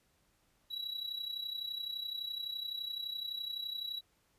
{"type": "tone with amplitude modulation", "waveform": "triangle", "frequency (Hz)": 3905, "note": "B7", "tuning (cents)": -20, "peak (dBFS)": -33, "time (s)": [0.7, 4.01], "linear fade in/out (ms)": 20, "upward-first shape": "sine", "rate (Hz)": 31.8, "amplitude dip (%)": 70, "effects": ["pink hiss -73 dBFS RMS until 4.38 s", "resampled to 32000 Hz"]}